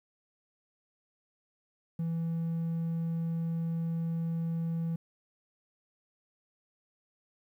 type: tone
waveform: triangle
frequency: 165.6 Hz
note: E3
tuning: 8 cents sharp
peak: -27 dBFS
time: 1.99-4.96 s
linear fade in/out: 5 ms
effects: tanh soft clip ceiling -23 dBFS + 11-bit